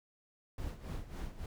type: noise with tremolo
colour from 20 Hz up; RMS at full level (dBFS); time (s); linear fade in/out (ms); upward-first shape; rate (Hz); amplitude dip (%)
brown; -39; 0.58-1.46; 2; sine; 3.6; 75
effects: none